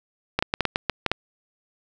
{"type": "clicks", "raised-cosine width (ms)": 0.3, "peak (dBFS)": -5, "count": 9, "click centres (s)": [0.39, 0.425, 0.539, 0.607, 0.653, 0.759, 0.897, 1.063, 1.116], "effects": []}